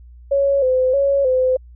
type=tone with vibrato; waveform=sine; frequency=534 Hz; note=C5; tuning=35 cents sharp; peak=-13 dBFS; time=0.31-1.57 s; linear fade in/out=10 ms; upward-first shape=square; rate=1.6 Hz; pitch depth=70 cents each way; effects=added 60 Hz sine -39 dBFS peak until 1.75 s